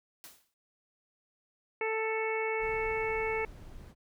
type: noise with exponential decay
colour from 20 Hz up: white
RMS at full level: -46 dBFS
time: 0.24-0.54 s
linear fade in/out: 0 ms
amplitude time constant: 65 ms
type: harmonic tone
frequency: 441.8 Hz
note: A4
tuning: 7 cents sharp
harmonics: 1 / 2 / 3 / 4 / 5 / 6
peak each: -32 / -37 / -43 / -43 / -35 / -44 dBFS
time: 1.81-3.45 s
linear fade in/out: 2 ms
type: noise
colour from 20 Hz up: brown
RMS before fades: -47 dBFS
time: 2.59-3.95 s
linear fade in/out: 50 ms
effects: none